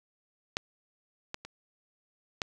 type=clicks; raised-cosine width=0.2 ms; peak=-12 / -18 / -25 / -13 dBFS; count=4; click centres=0.569 / 1.344 / 1.45 / 2.418 s; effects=none